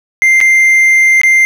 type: tone with dropouts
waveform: triangle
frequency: 2093 Hz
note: C7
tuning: in tune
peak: -3 dBFS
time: 0.22-1.45 s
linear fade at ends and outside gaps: 0 ms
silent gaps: 0.404-0.412 / 1.215-1.234 s
effects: none